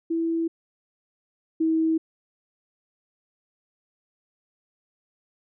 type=tone pair in turn; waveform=sine; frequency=330 / 321.7 Hz; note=E4 / E4; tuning=+2 / -42 cents; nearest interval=unison; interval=44 cents; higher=first; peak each=-22 / -19 dBFS; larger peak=second; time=0.1-0.48 / 1.6-1.98 s; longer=neither; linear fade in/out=10 ms; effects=none